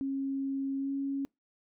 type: tone with pitch glide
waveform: sine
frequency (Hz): 272.1 to 275.6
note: C#4 to C#4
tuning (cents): -32 to -10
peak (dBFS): -30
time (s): 0.01-1.25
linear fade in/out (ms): 0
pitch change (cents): +22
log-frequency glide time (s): 0.78-0.91
effects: noise-tail reverb RT60 0.2 s tail -26 dB re dry